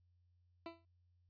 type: tone with exponential decay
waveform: 20% pulse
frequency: 333.6 Hz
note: E4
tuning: 21 cents sharp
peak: -38 dBFS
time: 0.66-0.85 s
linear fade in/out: 1 ms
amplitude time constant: 40 ms
effects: added 88 Hz sine -70 dBFS peak until 1.29 s + resampled to 11025 Hz